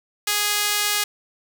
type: tone with high-pass filter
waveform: sawtooth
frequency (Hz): 414.4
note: G#4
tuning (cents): -4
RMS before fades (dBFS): -22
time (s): 0.27-1.04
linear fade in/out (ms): 5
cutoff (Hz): 2100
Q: 0.53
effects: none